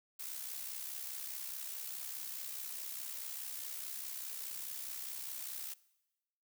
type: noise with amplitude modulation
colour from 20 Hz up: blue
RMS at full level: -41 dBFS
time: 0.19-5.74 s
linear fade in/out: 10 ms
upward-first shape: sine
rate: 64.8 Hz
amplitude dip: 55%
effects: noise-tail reverb RT60 1.0 s tail -21 dB re dry